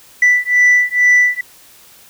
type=beating tone pair; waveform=sine; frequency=1975.5 / 1977.7 Hz; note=B6 / B6; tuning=0 / +2 cents; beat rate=2.2 Hz; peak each=-10 dBFS; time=0.22-1.41 s; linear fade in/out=5 ms; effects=tanh soft clip ceiling -5 dBFS + white hiss -44 dBFS RMS until 2.09 s